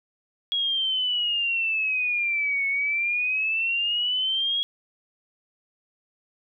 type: exponential two-way sweep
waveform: sine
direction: down then up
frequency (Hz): 3322 to 2200 to 3322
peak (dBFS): -22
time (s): 0.52-4.63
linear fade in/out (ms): 0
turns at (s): 2.67
effects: none